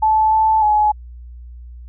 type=tone with pitch steps; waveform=sine; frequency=870 / 876 / 846 Hz; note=A5 / A5 / G#5; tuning=-20 / -8 / +32 cents; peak=-11 dBFS; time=0.02-0.92 s; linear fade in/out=10 ms; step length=300 ms; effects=added 60 Hz sine -33 dBFS peak until 1.88 s